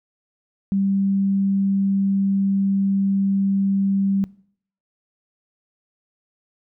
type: tone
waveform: sine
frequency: 196 Hz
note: G3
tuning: in tune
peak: -17 dBFS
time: 0.72-4.24 s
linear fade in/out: 0 ms
effects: noise-tail reverb RT60 0.6 s tail -22 dB re dry